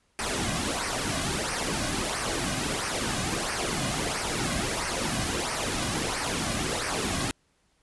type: noise with flanger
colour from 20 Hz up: pink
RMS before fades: -29 dBFS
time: 0.19-7.31 s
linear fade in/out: 0 ms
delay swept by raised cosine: 0.27 to 2.27 ms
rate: 1.5 Hz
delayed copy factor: -0.6
effects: pink hiss -69 dBFS RMS until 7.82 s + resampled to 24000 Hz